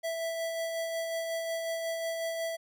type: tone with tremolo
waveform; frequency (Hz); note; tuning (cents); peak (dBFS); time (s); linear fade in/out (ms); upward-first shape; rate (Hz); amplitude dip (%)
square; 659.3; E5; 0; -31; 0.03-2.57; 20; sine; 5.5; 30
effects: none